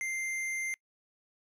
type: tone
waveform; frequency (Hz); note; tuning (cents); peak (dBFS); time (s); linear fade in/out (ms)
square; 2093; C7; 0; -33; 0.01-0.74; 0
effects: noise-tail reverb RT60 0.1 s tail -24 dB re dry + low-pass 12000 Hz 12 dB/octave